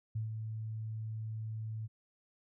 sine tone with ADSR envelope, 110 Hz, A2, in tune, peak -32 dBFS, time 0.15-1.88 s, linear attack 9 ms, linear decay 130 ms, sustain -5 dB, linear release 28 ms, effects none

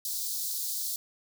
white high-pass noise, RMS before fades -33 dBFS, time 0.05-0.96 s, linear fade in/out 2 ms, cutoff 3900 Hz, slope 48 dB/octave, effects none

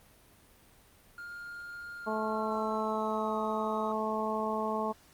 triangle tone with pitch glide, 1410 to 1263.4 Hz, F6 to D#6, +16 to +26 cents, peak -39 dBFS, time 1.18-3.92 s, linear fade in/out 2 ms, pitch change -190 cents, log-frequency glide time 1.98-3.38 s
harmonic tone, 217.4 Hz, A3, 21 cents flat, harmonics 1 / 2 / 3 / 4 / 5, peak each -36 / -36 / -36 / -36 / -36 dBFS, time 2.06-4.93 s, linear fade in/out 20 ms
effects pink hiss -60 dBFS RMS until 5.13 s + Opus 32 kbps

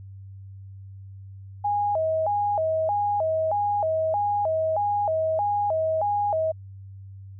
sine tone with vibrato, 724 Hz, F#5, 38 cents flat, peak -21 dBFS, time 1.64-6.52 s, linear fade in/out 10 ms, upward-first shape square, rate 1.6 Hz, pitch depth 220 cents each way, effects added 97 Hz sine -39 dBFS peak until 7.39 s

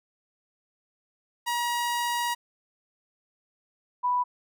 sawtooth / sine tone pair in turn, 955 / 987.5 Hz, A#5 / B5, +42 / 0 cents, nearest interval minor second, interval 58 cents, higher second, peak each -22 dBFS, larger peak neither, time 1.46-2.35 / 4.03-4.24 s, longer first, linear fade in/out 20 ms, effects none

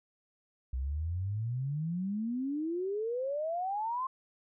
sine exponential sweep, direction up, 61.74 to 1071 Hz, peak -31 dBFS, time 0.73-4.07 s, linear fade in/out 5 ms, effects none

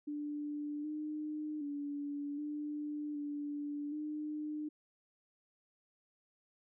sine tone with pitch steps, 294.7 / 303.8 / 287.6 / 297 / 291.3 / 302.2 Hz, D4 / D#4 / D4 / D4 / D4 / D4, +6 / -41 / -36 / +20 / -14 / +50 cents, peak -37 dBFS, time 0.07-4.69 s, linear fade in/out 10 ms, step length 770 ms, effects none

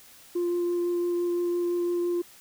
sine tone with vibrato, 349.2 Hz, F4, in tune, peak -22 dBFS, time 0.35-2.22 s, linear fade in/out 10 ms, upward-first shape sine, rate 5.9 Hz, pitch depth 8 cents each way, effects tanh soft clip ceiling -22 dBFS + white hiss -52 dBFS RMS until 2.4 s

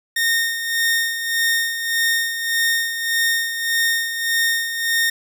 sawtooth tone with tremolo, 1839 Hz, A#6, 24 cents flat, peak -12 dBFS, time 0.16-5.1 s, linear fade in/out 5 ms, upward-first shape sine, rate 1.7 Hz, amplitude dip 60%, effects none

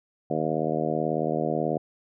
harmonic tone, 78.3 Hz, D#2, 11 cents sharp, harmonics 2 / 3 / 4 / 5 / 6 / 7 / 8 / 9, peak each -32 / -32 / -32 / -32 / -32 / -32 / -32 / -32 dBFS, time 0.3-1.78 s, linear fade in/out 5 ms, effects none

